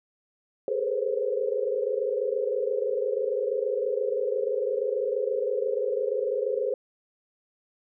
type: tone cluster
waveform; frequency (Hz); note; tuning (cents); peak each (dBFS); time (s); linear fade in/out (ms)
sine; 406.8 / 435.3 / 489.9 / 516 / 536; G#4 / A4 / B4 / C5 / C5; -36 / -19 / -14 / -24 / +42; -31; 0.68-6.74; 2
effects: none